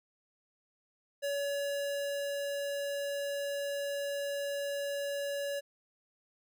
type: tone with ADSR envelope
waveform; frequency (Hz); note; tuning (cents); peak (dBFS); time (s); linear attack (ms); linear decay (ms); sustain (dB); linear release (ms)
square; 566; C#5; +36; -32; 1.22-5.61; 24; 1100; -2; 25
effects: none